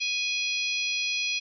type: harmonic tone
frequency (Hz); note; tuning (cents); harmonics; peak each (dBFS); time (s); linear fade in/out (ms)
830.6; G#5; 0; 3 / 4 / 5 / 6 / 7; -28 / -33 / -34 / -37 / -38; 0-1.4; 20
effects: none